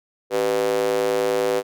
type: tone with high-pass filter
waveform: square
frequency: 55 Hz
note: A1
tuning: in tune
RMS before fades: -21 dBFS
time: 0.3-1.63 s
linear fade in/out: 50 ms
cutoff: 450 Hz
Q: 6.3
effects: none